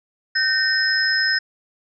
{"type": "tone cluster", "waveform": "sine", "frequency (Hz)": [1543, 1833, 5130], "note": ["G6", "A#6", "E8"], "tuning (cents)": [-28, -30, -48], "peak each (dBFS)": -21, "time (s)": [0.35, 1.39], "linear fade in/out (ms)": 10, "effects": []}